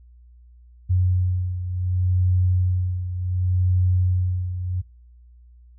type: beating tone pair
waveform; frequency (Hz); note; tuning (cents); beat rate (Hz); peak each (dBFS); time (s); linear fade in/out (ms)
sine; 91 / 91.68; F#2 / F#2; -28 / -15; 0.68; -19 / -25; 0.89-4.82; 20
effects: noise-tail reverb RT60 0.3 s tail -23 dB re dry + added 60 Hz sine -46 dBFS peak until 5.78 s